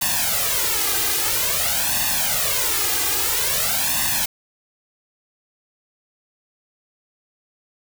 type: noise with flanger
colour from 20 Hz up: white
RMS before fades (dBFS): -21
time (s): 0.01-4.26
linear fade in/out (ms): 10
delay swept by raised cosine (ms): 1.1 to 2.5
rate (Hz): 0.5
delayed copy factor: +1
effects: none